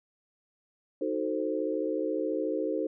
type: chord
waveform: sine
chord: D# diminished seventh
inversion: none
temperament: equal with one note detuned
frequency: 311.1 / 370 / 444.1 / 523.3 Hz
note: D#4 / F#4 / A4 / C5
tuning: 0 / 0 / +16 / 0 cents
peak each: -32 / -35 / -33 / -33 dBFS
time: 1.01-2.87 s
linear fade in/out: 5 ms
effects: none